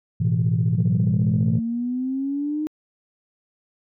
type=chord; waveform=sine; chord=A suspended second; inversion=none; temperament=equal with one note detuned; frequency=108.67 / 123.47 / 164.81 Hz; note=A2 / B2 / E3; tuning=-21 / 0 / 0 cents; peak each=-21 dBFS; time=0.2-1.6 s; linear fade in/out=10 ms
type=exponential sweep; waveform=sine; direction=up; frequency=176.6 to 310 Hz; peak=-22 dBFS; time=0.75-2.67 s; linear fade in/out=0 ms
effects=tanh soft clip ceiling -11 dBFS